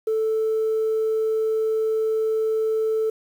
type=tone; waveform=sine; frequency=440 Hz; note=A4; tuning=in tune; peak=-18 dBFS; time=0.07-3.1 s; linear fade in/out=5 ms; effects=tanh soft clip ceiling -16 dBFS + 8-bit